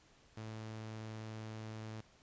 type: tone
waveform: sawtooth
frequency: 109.9 Hz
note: A2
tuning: 2 cents flat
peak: -40 dBFS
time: 0.37-2.01 s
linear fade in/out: 5 ms
effects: pink hiss -66 dBFS RMS until 2.22 s + resampled to 16000 Hz